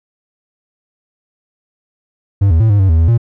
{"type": "tone with pitch steps", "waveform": "triangle", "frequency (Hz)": [99.1, 81, 111.4, 102.1, 95.8, 80.6, 81.8, 116.7], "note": ["G2", "E2", "A2", "G#2", "G2", "E2", "E2", "A#2"], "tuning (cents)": [19, -30, 22, -29, -39, -38, -13, 2], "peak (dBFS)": -5, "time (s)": [2.41, 3.178], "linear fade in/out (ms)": 10, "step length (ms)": 96, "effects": []}